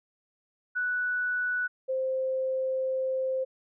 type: tone pair in turn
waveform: sine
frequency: 1480 / 523.3 Hz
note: F#6 / C5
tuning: 0 / 0 cents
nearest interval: octave + tritone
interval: 1800 cents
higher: first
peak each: -26 dBFS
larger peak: neither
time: 0.75-1.68 / 1.88-3.45 s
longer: second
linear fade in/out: 20 ms
effects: none